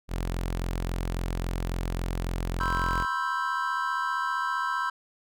sawtooth tone, 43.65 Hz, F1, in tune, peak -24 dBFS, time 0.08-3.06 s, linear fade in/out 50 ms
triangle chord, C major seventh, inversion third, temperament equal with one note detuned, 987.8 / 1063 / 1318.5 / 1568 Hz, B5 / C6 / E6 / G6, 0 / +27 / 0 / 0 cents, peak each -30 dBFS, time 2.6-4.9 s, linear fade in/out 5 ms
effects none

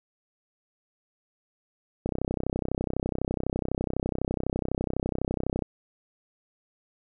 click train, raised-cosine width 2 ms, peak -14 dBFS, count 115, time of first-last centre 2.06-5.623 s, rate 32 Hz, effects none

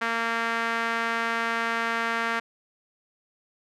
sawtooth tone with band-pass filter, 229.8 Hz, A#3, 25 cents flat, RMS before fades -27 dBFS, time 0.01-2.4 s, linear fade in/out 10 ms, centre 1600 Hz, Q 1.8, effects none

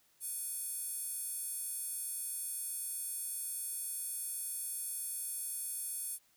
square tone with high-pass filter, 493.9 Hz, B4, in tune, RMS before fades -40 dBFS, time 0.2-6.19 s, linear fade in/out 50 ms, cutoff 10000 Hz, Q 4.5, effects white hiss -70 dBFS RMS until 6.36 s

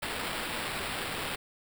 white noise with sample-and-hold, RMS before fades -35 dBFS, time 0.02-1.36 s, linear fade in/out 10 ms, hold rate 6300 Hz, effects none

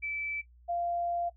sine tone pair in turn, 2315 / 692.8 Hz, D7 / F5, -25 / -14 cents, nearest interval octave + major sixth, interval 2089 cents, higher first, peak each -32 / -29 dBFS, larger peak second, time 0.02-0.42 / 0.68-1.3 s, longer second, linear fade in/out 20 ms, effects noise-tail reverb RT60 0.1 s tail -17 dB re dry + added 60 Hz sine -55 dBFS peak until 1.36 s

